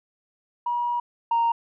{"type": "tone pair in turn", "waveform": "sine", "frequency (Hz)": [960, 929.4], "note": ["B5", "A#5"], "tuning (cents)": [-49, -5], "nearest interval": "minor second", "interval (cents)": 56, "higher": "first", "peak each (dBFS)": [-22, -17], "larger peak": "second", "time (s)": [[0.66, 1], [1.31, 1.52]], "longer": "first", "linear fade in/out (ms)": 5, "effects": ["tanh soft clip ceiling -16 dBFS"]}